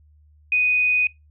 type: tone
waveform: sine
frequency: 2489 Hz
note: D#7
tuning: in tune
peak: -16 dBFS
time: 0.52-1.07 s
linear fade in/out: 2 ms
effects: noise-tail reverb RT60 0.2 s tail -22 dB re dry + added 75 Hz sine -51 dBFS peak until 1.3 s